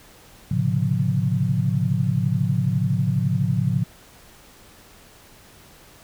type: tone cluster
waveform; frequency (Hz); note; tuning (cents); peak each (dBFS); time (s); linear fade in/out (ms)
sine; 109.3 / 131.4 / 143.4 / 178.1; A2 / C3 / D3 / F3; -11 / +8 / -41 / +34; -24; 0.51-3.84; 5
effects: pink hiss -49 dBFS RMS until 6.03 s